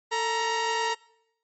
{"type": "tone pair together", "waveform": "sawtooth", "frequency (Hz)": [447.3, 942], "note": ["A4", "A#5"], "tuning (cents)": [28, 18], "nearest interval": "octave + minor second", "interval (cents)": 1290, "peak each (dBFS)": [-26, -22], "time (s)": [0.11, 0.95], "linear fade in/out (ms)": 20, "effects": ["noise-tail reverb RT60 0.8 s tail -23 dB re dry", "MP3 32 kbps"]}